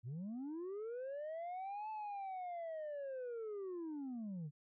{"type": "linear two-way sweep", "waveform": "sine", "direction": "up then down", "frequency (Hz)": [108.3, 875, 139.9], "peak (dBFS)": -39, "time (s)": [0.03, 4.51], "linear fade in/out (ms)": 50, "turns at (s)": 1.9, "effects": ["tanh soft clip ceiling -41 dBFS"]}